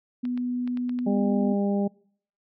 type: tone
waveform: sine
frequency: 246.9 Hz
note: B3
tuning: in tune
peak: -25 dBFS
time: 0.23-1.54 s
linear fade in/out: 10 ms
type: clicks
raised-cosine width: 0.3 ms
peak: -28 dBFS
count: 6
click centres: 0.253 / 0.376 / 0.676 / 0.773 / 0.894 / 0.989 s
type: harmonic tone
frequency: 200.7 Hz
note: G3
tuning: 41 cents sharp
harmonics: 1 / 2 / 3 / 4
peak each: -23 / -30 / -32 / -37 dBFS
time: 1.06-1.88 s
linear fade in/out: 10 ms
effects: noise-tail reverb RT60 0.6 s tail -25 dB re dry